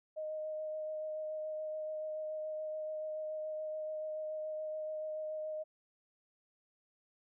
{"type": "tone with vibrato", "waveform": "sine", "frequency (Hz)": 620, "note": "D#5", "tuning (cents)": -6, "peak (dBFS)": -37, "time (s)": [0.16, 5.64], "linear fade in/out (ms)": 20, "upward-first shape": "sine", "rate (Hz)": 7, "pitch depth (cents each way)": 11, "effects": []}